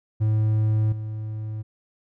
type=tone with level steps; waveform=triangle; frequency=108.3 Hz; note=A2; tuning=27 cents flat; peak=-16 / -26 dBFS; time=0.2-1.63 s; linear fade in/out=20 ms; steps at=0.92 s; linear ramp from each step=5 ms; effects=none